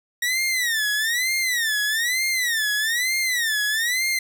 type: tone with vibrato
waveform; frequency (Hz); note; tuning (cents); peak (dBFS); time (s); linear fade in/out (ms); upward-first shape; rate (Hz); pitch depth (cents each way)
sawtooth; 1887; A#6; +21; -17; 0.22-4.19; 5; sine; 1.1; 200
effects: none